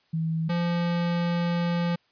sine / square tone pair in turn, 161.8 / 172.4 Hz, E3 / F3, -32 / -22 cents, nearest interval minor second, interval 110 cents, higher second, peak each -24 dBFS, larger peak neither, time 0.13-0.49 / 0.49-1.96 s, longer second, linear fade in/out 10 ms, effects white hiss -66 dBFS RMS until 2.11 s + resampled to 11025 Hz

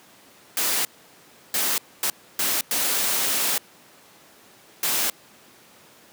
white noise bursts at uneven times, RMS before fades -23 dBFS, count 6, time 0.57-0.85 / 1.54-1.78 / 2.03-2.1 / 2.39-2.61 / 2.71-3.58 / 4.83-5.1 s, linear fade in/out 2 ms, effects pink hiss -51 dBFS RMS until 6.12 s + high-pass 200 Hz 12 dB/octave

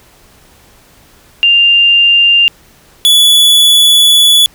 sine / 45% pulse tone pair in turn, 2794 / 3424 Hz, F7 / A7, 0 / -48 cents, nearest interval major third, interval 352 cents, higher second, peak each -4 dBFS, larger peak neither, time 1.43-2.48 / 3.05-4.46 s, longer second, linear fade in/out 0 ms, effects pink hiss -44 dBFS RMS until 4.54 s

